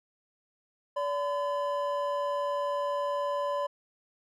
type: tone pair together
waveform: triangle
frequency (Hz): 574.9 / 1014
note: D5 / B5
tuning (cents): -37 / +45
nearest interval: minor seventh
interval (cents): 982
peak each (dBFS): -28 / -30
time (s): 0.96-3.67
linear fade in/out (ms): 10
effects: none